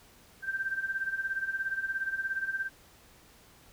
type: tone with tremolo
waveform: sine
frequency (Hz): 1568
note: G6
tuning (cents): 0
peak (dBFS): -27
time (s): 0.42-2.7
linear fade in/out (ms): 50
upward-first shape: sine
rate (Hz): 17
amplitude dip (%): 75
effects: pink hiss -58 dBFS RMS until 3.72 s